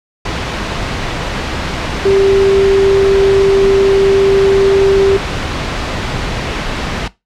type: tone in noise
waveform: sine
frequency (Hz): 391.4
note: G4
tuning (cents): -3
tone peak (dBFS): -7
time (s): 2.05-5.17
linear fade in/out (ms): 5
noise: pink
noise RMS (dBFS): -18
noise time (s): 0.25-7.08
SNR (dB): +8
effects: noise-tail reverb RT60 0.2 s tail -18 dB re dry + low-pass 4000 Hz 12 dB/octave